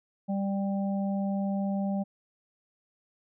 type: harmonic tone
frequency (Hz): 197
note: G3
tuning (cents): +9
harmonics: 1 / 3 / 4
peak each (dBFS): -27 / -37 / -39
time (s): 0.28-2.04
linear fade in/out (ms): 20
effects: none